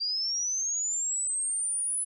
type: linear sweep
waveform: sine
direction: up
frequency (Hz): 4699 to 10130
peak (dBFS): -27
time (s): 0-2.05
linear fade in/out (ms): 20
effects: none